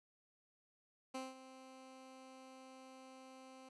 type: tone with ADSR envelope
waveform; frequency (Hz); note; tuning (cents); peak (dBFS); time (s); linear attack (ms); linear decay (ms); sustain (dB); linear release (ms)
15% pulse; 261.6; C4; 0; -35; 1.14-3.69; 10; 190; -14; 5
effects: resampled to 24000 Hz